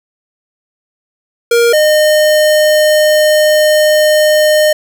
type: tone pair in turn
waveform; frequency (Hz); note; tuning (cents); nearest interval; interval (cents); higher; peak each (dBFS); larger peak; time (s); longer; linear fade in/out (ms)
square; 470.1 / 610.8; A#4 / D#5; +15 / -32; perfect fourth; 453; second; -7; neither; 1.51-1.73 / 1.73-4.73; second; 5
effects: none